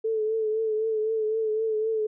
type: tone with vibrato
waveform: sine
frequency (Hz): 437.9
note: A4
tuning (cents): -8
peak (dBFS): -23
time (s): 0.04-2.07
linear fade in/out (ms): 10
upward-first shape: triangle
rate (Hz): 3.9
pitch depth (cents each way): 46
effects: none